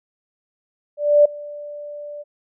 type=tone with ADSR envelope; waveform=sine; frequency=587.3 Hz; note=D5; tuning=in tune; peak=-7 dBFS; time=0.97-2.24 s; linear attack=280 ms; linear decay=8 ms; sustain=-23 dB; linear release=28 ms; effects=none